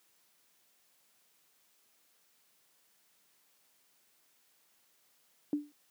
sine tone with exponential decay, 293.7 Hz, D4, in tune, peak -25 dBFS, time 5.53-5.72 s, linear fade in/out 1 ms, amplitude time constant 41 ms, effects white hiss -70 dBFS RMS until 5.9 s + high-pass 150 Hz 12 dB/octave

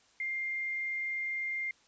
sine tone, 2108 Hz, C7, 12 cents sharp, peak -32 dBFS, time 0.2-1.71 s, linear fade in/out 2 ms, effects white hiss -65 dBFS RMS until 1.87 s + resampled to 16000 Hz

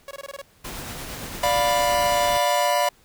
sawtooth tone bursts, 557 Hz, C#5, 8 cents sharp, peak -29 dBFS, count 7, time 0.08-0.416 s, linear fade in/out 2 ms, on 30 ms, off 21 ms
pink noise with tremolo, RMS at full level -33 dBFS, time 0.64-2.38 s, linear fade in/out 10 ms, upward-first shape sine, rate 8.8 Hz, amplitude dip 25%
45% pulse chord, B diminished, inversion first, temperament equal with one note detuned, 587.3 / 704.5 / 987.8 Hz, D5 / F5 / B5, 0 / +15 / 0 cents, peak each -23 dBFS, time 1.43-2.89 s, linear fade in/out 5 ms
effects pink hiss -57 dBFS RMS until 3.04 s

